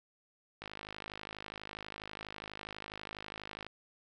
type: click train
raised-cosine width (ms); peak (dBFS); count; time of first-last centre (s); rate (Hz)
0.3; -26; 160; 0.62-3.666; 52.2
effects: none